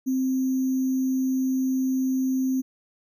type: tone with sample-and-hold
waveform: sine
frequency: 261.6 Hz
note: C4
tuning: in tune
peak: -21 dBFS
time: 0.06-2.62 s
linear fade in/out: 20 ms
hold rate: 6300 Hz
effects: none